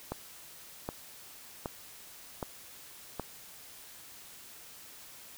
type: click train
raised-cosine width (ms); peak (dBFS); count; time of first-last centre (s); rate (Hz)
1; -20; 5; 0.12-3.197; 1.3
effects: white hiss -51 dBFS RMS until 5.37 s

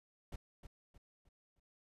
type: noise with echo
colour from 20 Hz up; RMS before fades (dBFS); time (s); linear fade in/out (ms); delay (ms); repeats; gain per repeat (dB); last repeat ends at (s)
brown; -44; 0.32-0.36; 5; 310; 4; -8; 1.6
effects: resampled to 32000 Hz

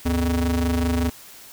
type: ring-modulated tone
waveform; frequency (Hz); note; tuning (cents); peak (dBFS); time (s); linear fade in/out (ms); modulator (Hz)
square; 87.31; F2; 0; -17; 0.05-1.1; 10; 162
effects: white hiss -44 dBFS RMS until 1.52 s

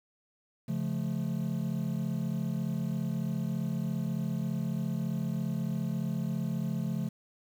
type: chord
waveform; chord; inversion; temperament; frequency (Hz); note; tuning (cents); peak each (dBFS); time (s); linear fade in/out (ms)
triangle; Db augmented; none; just; 138.59 / 173.24 / 216.5; Db3 / F3 / A3; 0 / -14 / -28; -32 / -31 / -32; 0.68-7.09; 10
effects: tanh soft clip ceiling -20 dBFS + 9-bit

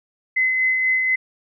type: tone with tremolo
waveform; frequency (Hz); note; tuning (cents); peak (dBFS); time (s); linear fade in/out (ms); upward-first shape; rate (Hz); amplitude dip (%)
sine; 2040; C7; -44; -15; 0.36-1.16; 10; sine; 4.1; 30
effects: none

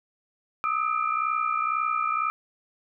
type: tone cluster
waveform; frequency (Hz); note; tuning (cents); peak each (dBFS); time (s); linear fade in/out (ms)
sine; 1233 / 1295 / 2379; D#6 / E6 / D7; -16 / -31 / +22; -27 / -26 / -33; 0.64-2.3; 0
effects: none

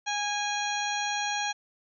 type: harmonic tone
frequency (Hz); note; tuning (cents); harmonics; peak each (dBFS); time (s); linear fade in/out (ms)
823; G#5; -16; 1 / 2 / 3 / 4 / 5 / 7 / 8; -31 / -34 / -36 / -37 / -38 / -39 / -40; 0.06-1.53; 20
effects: none

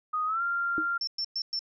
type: tone with pitch glide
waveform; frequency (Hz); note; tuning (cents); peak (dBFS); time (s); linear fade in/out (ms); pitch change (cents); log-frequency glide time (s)
sine; 1244.5 to 1388.9; D#6 to F6; 0 to -10; -26; 0.13-0.98; 10; +190; 0.26-0.42
type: tone with exponential decay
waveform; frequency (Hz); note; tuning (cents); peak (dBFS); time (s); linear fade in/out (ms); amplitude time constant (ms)
sine; 317.2; D#4; +33; -25; 0.78-0.88; 0; 21
type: tone bursts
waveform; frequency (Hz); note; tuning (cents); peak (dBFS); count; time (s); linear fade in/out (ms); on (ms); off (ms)
sine; 5390; E8; +38; -28; 4; 1.01-1.592; 2; 63; 110
effects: none

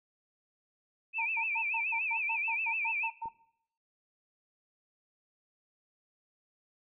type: tone with vibrato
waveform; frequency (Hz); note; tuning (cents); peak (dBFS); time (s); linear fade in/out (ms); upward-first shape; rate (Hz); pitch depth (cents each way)
sine; 2489; D#7; 0; -30; 1.13-3.11; 50; sine; 6.9; 120
type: tone bursts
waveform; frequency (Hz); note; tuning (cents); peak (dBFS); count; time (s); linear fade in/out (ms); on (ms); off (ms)
sine; 910; A#5; -42; -34; 12; 1.18-3.29; 10; 75; 110
type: click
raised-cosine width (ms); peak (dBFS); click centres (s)
2; -37; 3.257
effects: noise-tail reverb RT60 0.7 s tail -19 dB re dry

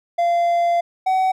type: tone pair in turn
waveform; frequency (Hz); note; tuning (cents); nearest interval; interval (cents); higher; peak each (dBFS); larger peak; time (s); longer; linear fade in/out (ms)
triangle; 689 / 753.8; F5 / F#5; -24 / +32; major second; 156; second; -13; neither; 0.18-0.81 / 1.06-1.32; first; 10
effects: none

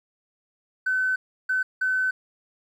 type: tone bursts at uneven times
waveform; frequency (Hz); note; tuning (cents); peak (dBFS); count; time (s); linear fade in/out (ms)
triangle; 1518; F#6; +44; -17; 3; 0.86-1.16 / 1.49-1.63 / 1.81-2.11; 10
effects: tanh soft clip ceiling -19 dBFS

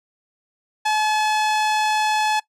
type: tone with low-pass filter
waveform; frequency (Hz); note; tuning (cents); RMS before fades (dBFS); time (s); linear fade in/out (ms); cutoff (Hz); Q
sawtooth; 857; A5; -46; -20; 0.85-2.4; 10; 8200; 0.58
effects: noise-tail reverb RT60 0.1 s tail -20 dB re dry

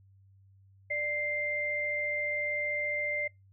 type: tone pair together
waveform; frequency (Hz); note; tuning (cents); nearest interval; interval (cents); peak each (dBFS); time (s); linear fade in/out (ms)
sine; 592.1 / 2093; D5 / C7; +14 / 0; octave + minor seventh; 2186; -36 / -30; 0.9-3.28; 10
effects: noise-tail reverb RT60 0.2 s tail -25 dB re dry + added 97 Hz sine -57 dBFS peak until 3.52 s

